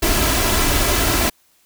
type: noise with comb filter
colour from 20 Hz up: pink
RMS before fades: -17 dBFS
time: 0.02-1.3 s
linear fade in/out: 10 ms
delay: 3 ms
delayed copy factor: +0.5
effects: white hiss -58 dBFS RMS until 1.65 s